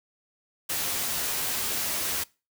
white noise with comb filter, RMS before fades -29 dBFS, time 0.69-2.24 s, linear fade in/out 10 ms, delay 13 ms, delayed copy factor +0.5, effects noise-tail reverb RT60 0.3 s tail -23 dB re dry

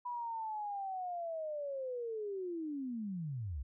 sine linear sweep, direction down, 985 to 58.27 Hz, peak -37 dBFS, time 0.05-3.63 s, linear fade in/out 10 ms, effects none

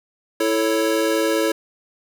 square chord, A major, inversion second, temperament equal, 329.6 / 440 / 554.4 Hz, E4 / A4 / C#5, 0 / 0 / 0 cents, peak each -22 / -23 / -23 dBFS, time 0.4-1.52 s, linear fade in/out 5 ms, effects none

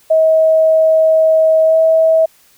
sine tone with pitch glide, 638 to 645 Hz, D#5 to E5, +43 to -38 cents, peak -7 dBFS, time 0.1-2.26 s, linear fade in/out 10 ms, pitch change +19 cents, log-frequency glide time 1.65-1.77 s, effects white hiss -50 dBFS RMS until 2.57 s

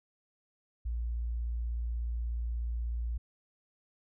sine tone, 58.27 Hz, A#1, in tune, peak -31 dBFS, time 0.85-3.18 s, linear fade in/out 10 ms, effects none

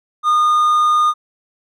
triangle tone, 1222 Hz, D#6, 32 cents flat, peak -9 dBFS, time 0.23-1.14 s, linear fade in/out 50 ms, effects none

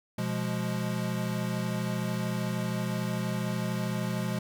square chord, F diminished, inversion second, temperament equal, 123.47 / 174.61 / 207.7 Hz, Cb3 / F3 / Ab3, 0 / 0 / 0 cents, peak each -34 dBFS, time 0.18-4.39 s, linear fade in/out 5 ms, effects 11-bit

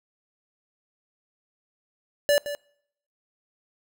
square tone with echo, 580 Hz, D5, 22 cents flat, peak -18 dBFS, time 2.29-2.38 s, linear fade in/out 0 ms, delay 170 ms, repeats 1, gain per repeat -12 dB, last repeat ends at 2.55 s, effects noise-tail reverb RT60 0.7 s tail -25 dB re dry

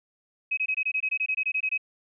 sine tone bursts, 2543 Hz, D#7, 37 cents sharp, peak -23 dBFS, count 15, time 0.51-1.778 s, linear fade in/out 10 ms, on 64 ms, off 22 ms, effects none

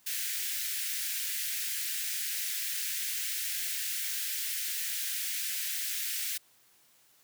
white high-pass noise, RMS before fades -34 dBFS, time 0.06-6.38 s, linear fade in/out 10 ms, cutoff 1600 Hz, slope 48 dB/octave, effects white hiss -64 dBFS RMS until 7.23 s + high-pass 80 Hz 12 dB/octave

